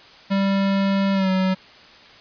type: tone with pitch glide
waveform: square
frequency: 196 to 187.91 Hz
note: G3 to F#3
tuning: 0 to +27 cents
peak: -18 dBFS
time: 0.3-1.55 s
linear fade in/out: 20 ms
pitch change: -73 cents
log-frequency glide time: 1.13-1.3 s
effects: white hiss -46 dBFS RMS until 2.2 s + resampled to 11025 Hz